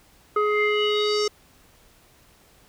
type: tone with low-pass filter sweep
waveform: square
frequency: 419.8 Hz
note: G#4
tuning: 19 cents sharp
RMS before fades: -22 dBFS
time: 0.36-1.28 s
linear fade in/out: 5 ms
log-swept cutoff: 1400 to 5900 Hz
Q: 5.2
effects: pink hiss -56 dBFS RMS until 2.68 s